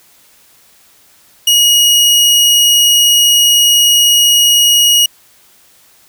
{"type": "tone", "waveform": "sawtooth", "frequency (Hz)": 2891, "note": "F#7", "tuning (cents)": -41, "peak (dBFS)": -3, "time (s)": [1.47, 5.06], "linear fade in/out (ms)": 5, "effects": ["white hiss -47 dBFS RMS until 6.08 s"]}